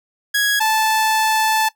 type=tone pair in turn; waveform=sawtooth; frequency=1661.2 / 875.7 Hz; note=G#6 / A5; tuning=0 / -8 cents; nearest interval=major seventh; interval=1108 cents; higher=first; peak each=-11 dBFS; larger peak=neither; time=0.34-0.6 / 0.6-1.69 s; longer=second; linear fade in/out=10 ms; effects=noise-tail reverb RT60 0.1 s tail -17 dB re dry